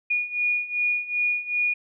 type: beating tone pair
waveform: sine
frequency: 2445 / 2447.6 Hz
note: D#7 / D#7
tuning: -31 / -29 cents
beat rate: 2.6 Hz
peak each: -27 / -24 dBFS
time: 0.1-1.74 s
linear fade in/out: 10 ms
effects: none